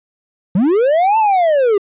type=linear two-way sweep; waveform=triangle; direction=up then down; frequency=164.81 to 903 to 387.1 Hz; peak=-8 dBFS; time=0.55-1.78 s; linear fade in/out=5 ms; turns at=1.18 s; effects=resampled to 8000 Hz